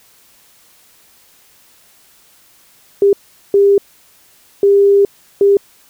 sine tone bursts at uneven times, 400 Hz, G4, 35 cents sharp, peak -6 dBFS, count 4, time 3.02-3.13 / 3.54-3.78 / 4.63-5.05 / 5.41-5.57 s, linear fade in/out 2 ms, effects white hiss -49 dBFS RMS until 5.89 s

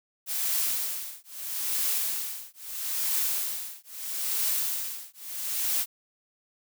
blue noise with tremolo, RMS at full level -26 dBFS, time 0.26-5.86 s, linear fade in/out 50 ms, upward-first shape triangle, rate 0.77 Hz, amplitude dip 100%, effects none

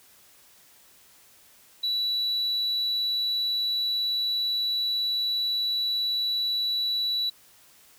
sine tone, 3939 Hz, B7, 5 cents flat, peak -22 dBFS, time 1.83-7.3 s, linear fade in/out 10 ms, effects tanh soft clip ceiling -22 dBFS + white hiss -56 dBFS RMS until 7.98 s

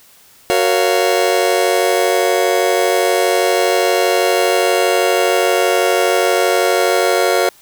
40% pulse chord, Gb major seventh, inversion none, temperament just, 370 / 462.5 / 555 / 693.7 Hz, Gb4 / Bb4 / Db5 / F5, 0 / -14 / +2 / -12 cents, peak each -17 dBFS, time 0.5-7.49 s, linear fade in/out 0 ms, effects white hiss -47 dBFS RMS until 7.61 s

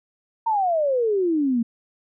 sine exponential sweep, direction down, 932.3 to 224.5 Hz, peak -18 dBFS, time 0.46-1.63 s, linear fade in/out 10 ms, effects none

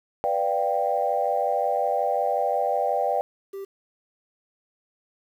sine chord, G dominant seventh, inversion first, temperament equal, 493.9 / 587.3 / 698.5 / 784 Hz, B4 / D5 / F5 / G5, 0 / 0 / 0 / 0 cents, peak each -28 / -26 / -27 / -25 dBFS, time 0.24-3.21 s, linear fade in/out 0 ms
triangle tone, 392 Hz, G4, in tune, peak -30 dBFS, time 3.53-3.65 s, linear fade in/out 10 ms
effects tanh soft clip ceiling -10 dBFS + 9-bit

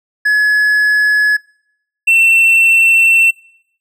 triangle tone pair in turn, 1697 / 2694 Hz, G#6 / E7, +37 / +37 cents, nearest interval minor sixth, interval 800 cents, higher second, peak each -7 / -5 dBFS, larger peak second, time 0.25-1.37 / 2.07-3.31 s, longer second, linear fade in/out 10 ms, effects noise-tail reverb RT60 0.8 s tail -26 dB re dry

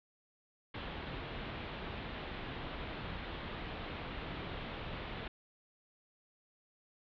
pink low-pass noise, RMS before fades -43 dBFS, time 0.74-5.28 s, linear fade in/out 5 ms, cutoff 3800 Hz, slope 48 dB/octave, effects none

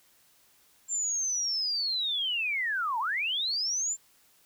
sine linear two-way sweep, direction down then up, 7380 to 857 to 7380 Hz, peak -27 dBFS, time 0.88-3.97 s, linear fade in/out 50 ms, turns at 2.99 s, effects white hiss -63 dBFS RMS until 4.45 s

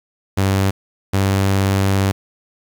sawtooth tone pair in turn, 97 / 97.42 Hz, G2 / G2, -18 / -10 cents, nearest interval unison, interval 8 cents, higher second, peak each -10 dBFS, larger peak neither, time 0.37-0.71 / 1.13-2.12 s, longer second, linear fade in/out 10 ms, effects 8-bit

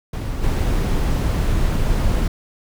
brown noise with level steps, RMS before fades -24 / -18 dBFS, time 0.13-2.28 s, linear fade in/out 5 ms, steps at 0.42 s, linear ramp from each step 20 ms, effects none

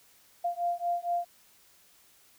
sine beating tone pair, 694 / 698.3 Hz, F5 / F5, -11 / 0 cents, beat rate 4.3 Hz, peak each -31 dBFS, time 0.44-1.25 s, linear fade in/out 10 ms, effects white hiss -61 dBFS RMS until 2.38 s

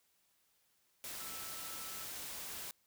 sine tone in noise, 1318.5 Hz, E6, in tune, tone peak -54 dBFS, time 1.2-2.04 s, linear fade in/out 0 ms, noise white, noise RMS -45 dBFS, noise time 1.04-2.71 s, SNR -12 dB, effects white hiss -75 dBFS RMS until 2.86 s

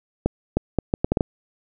accelerating click train, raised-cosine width 2 ms, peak -5 dBFS, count 8, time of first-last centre 0.26-1.208 s, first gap 310 ms, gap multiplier 0.7, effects none

